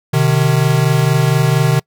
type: tone pair together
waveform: square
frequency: 128.4 / 152.69 Hz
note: C3 / D#3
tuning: -32 / -32 cents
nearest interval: minor third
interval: 300 cents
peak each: -14 dBFS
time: 0.13-1.8 s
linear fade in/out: 10 ms
effects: noise-tail reverb RT60 0.1 s tail -25 dB re dry